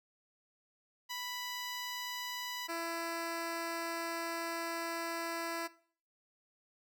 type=tone pair in turn; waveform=10% pulse; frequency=987.8 / 334.1 Hz; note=B5 / E4; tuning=0 / +23 cents; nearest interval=octave + perfect fifth; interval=1877 cents; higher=first; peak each=-30 / -28 dBFS; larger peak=second; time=1.09-2.68 / 2.68-5.68 s; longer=second; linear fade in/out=20 ms; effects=noise-tail reverb RT60 0.5 s tail -19 dB re dry